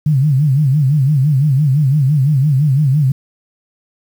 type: tone with vibrato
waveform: sine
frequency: 141.5 Hz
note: C#3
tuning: 36 cents sharp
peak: -9 dBFS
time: 0.06-3.12 s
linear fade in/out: 5 ms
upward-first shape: sine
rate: 5.9 Hz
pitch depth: 160 cents each way
effects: 7-bit